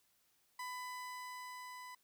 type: tone with level ramp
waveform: 30% pulse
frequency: 1000 Hz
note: B5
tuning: 21 cents sharp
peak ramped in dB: -39 to -46 dBFS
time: 0.59-1.95 s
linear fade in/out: 5 ms
effects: white hiss -75 dBFS RMS until 2.03 s